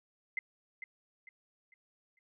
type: tone with echo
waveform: sine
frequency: 2063 Hz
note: C7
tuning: 25 cents flat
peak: -31 dBFS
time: 0.37-0.39 s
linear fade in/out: 2 ms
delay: 450 ms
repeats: 4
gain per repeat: -9 dB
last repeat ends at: 2.19 s
effects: none